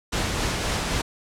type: noise with tremolo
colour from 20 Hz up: pink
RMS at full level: -24 dBFS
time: 0.12-1.02 s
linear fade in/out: 10 ms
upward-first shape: triangle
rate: 3.8 Hz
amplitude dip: 30%
effects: low-pass 8000 Hz 12 dB/octave